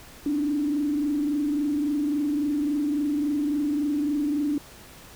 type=tone with frequency modulation; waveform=sine; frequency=292.5 Hz; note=D4; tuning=7 cents flat; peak=-22 dBFS; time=0.26-4.58 s; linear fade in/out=2 ms; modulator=23.6 Hz; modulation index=0.63; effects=pink hiss -47 dBFS RMS until 5.15 s